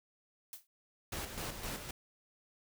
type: noise with exponential decay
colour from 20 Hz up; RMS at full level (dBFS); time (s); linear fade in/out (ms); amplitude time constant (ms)
blue; -42; 0.53-0.67; 1; 29
type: noise with tremolo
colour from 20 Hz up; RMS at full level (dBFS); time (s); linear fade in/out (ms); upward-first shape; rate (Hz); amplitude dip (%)
pink; -40; 1.12-1.91; 5; square; 3.9; 50
effects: none